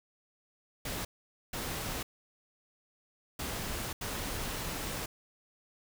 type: noise bursts at uneven times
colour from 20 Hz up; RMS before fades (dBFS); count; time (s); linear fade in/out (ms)
pink; -37; 4; 0.85-1.05 / 1.53-2.03 / 3.39-3.93 / 4.01-5.06; 5
effects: none